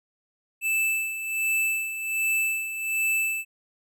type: tone with tremolo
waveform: square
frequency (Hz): 2637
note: E7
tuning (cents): 0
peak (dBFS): -22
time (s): 0.61-3.45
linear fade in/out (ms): 50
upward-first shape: sine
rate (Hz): 1.3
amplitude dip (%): 65
effects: none